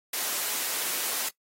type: high-pass noise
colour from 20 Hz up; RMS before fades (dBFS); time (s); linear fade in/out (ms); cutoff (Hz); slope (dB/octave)
white; -30; 0.13-1.29; 5; 330; 12
effects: noise-tail reverb RT60 0.1 s tail -19 dB re dry + AAC 48 kbps